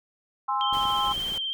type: chord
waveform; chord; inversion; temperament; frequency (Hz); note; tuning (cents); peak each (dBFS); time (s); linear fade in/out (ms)
sine; Ab augmented; none; equal with one note detuned; 823 / 1046.5 / 1318.5; Ab5 / C6 / E6; -16 / 0 / 0; -28 / -26 / -31; 0.48-1.13; 10
type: tone with vibrato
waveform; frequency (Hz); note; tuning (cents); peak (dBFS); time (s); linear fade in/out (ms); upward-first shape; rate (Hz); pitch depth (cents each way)
sine; 3136; G7; 0; -27; 0.61-1.53; 0; sine; 18; 32
type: clicks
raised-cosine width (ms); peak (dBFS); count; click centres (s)
3; -29; 7; 0.727 / 0.77 / 0.854 / 1.083 / 1.115 / 1.178 / 1.322
type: noise with tremolo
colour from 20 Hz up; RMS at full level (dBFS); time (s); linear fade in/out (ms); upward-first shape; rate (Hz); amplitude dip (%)
pink; -39; 0.73-1.38; 2; triangle; 13; 25
effects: none